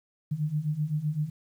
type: beating tone pair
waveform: sine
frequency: 146.83 / 154.63 Hz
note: D3 / D#3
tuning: 0 / -10 cents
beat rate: 7.8 Hz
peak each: -31 / -28 dBFS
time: 0.31-1.3 s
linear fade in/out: 10 ms
effects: 10-bit